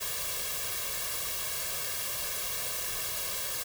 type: noise with comb filter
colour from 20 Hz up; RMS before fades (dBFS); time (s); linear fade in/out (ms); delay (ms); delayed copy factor
white; -34; 0-3.64; 20; 1.8; +1
effects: none